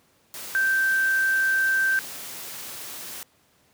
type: tone in noise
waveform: sine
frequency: 1562 Hz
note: G6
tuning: 7 cents flat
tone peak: -19 dBFS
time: 0.55-1.99 s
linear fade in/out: 0 ms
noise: white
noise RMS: -37 dBFS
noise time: 0.34-3.23 s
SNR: +15 dB
effects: pink hiss -62 dBFS RMS until 3.73 s + high-pass 100 Hz 12 dB/octave